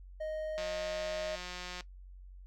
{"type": "tone", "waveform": "triangle", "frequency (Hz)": 622.3, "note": "D#5", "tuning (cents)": 0, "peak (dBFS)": -33, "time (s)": [0.2, 1.36], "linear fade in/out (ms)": 10}
{"type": "click train", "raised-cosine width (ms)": 0.2, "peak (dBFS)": -25, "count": 222, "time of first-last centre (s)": [0.58, 1.808], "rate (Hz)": 180}
{"effects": ["noise-tail reverb RT60 0.1 s tail -18 dB re dry", "added 46 Hz sine -48 dBFS peak until 2.46 s"]}